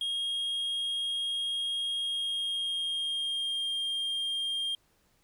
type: tone with pitch glide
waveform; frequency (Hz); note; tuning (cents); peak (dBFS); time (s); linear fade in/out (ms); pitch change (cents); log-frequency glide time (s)
triangle; 3258 to 3209; G#7 to G7; -34 to +40; -28; 0.01-4.75; 2; -26; 1.98-3.72
effects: pink hiss -69 dBFS RMS until 5.23 s